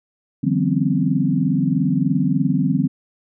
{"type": "tone cluster", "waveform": "sine", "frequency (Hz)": [147.8, 168.5, 191.7, 248.6, 268.8], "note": ["D3", "E3", "G3", "B3", "C4"], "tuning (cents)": [11, 38, -38, 12, 47], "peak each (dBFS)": -22, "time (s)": [0.43, 2.88], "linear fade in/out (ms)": 10, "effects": []}